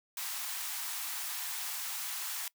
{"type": "high-pass noise", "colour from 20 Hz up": "white", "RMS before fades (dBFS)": -38, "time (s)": [0.17, 2.48], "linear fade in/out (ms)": 2, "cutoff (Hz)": 740, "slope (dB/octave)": 48, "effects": ["noise-tail reverb RT60 0.1 s tail -22 dB re dry"]}